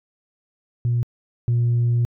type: tone pair in turn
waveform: sine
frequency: 119.7 / 119.21 Hz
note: A#2 / A#2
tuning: +46 / +39 cents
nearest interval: unison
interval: 7 cents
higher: first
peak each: -16 / -14 dBFS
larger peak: second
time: 0.85-1.03 / 1.48-2.05 s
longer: second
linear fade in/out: 0 ms
effects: tanh soft clip ceiling -14 dBFS